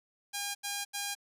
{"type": "tone bursts", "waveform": "5% pulse", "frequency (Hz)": 809, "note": "G#5", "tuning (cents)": -46, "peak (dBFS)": -22, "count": 3, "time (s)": [0.33, 1.152], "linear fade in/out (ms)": 20, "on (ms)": 220, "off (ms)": 81, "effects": []}